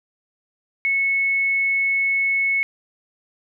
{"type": "tone", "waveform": "sine", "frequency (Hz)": 2200, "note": "C#7", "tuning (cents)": -14, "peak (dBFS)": -17, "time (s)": [0.85, 2.63], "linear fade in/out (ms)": 0, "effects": []}